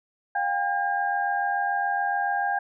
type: tone cluster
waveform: sine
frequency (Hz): 715 / 802 / 1614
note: F5 / G5 / G#6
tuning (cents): +41 / +39 / -50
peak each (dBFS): -30 / -25 / -28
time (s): 0.35-2.59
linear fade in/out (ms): 5
effects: none